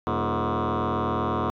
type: tone with frequency modulation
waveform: sine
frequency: 411.3 Hz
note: G#4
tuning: 17 cents flat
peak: -20 dBFS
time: 0.07-1.5 s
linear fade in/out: 0 ms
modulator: 108 Hz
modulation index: 7.7
effects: tanh soft clip ceiling -22 dBFS